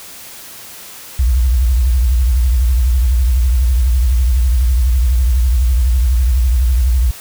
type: tone with vibrato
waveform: sine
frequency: 61.74 Hz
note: B1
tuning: in tune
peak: -9 dBFS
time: 1.19-7.11 s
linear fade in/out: 5 ms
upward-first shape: triangle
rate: 12 Hz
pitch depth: 220 cents each way
effects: white hiss -34 dBFS RMS until 7.2 s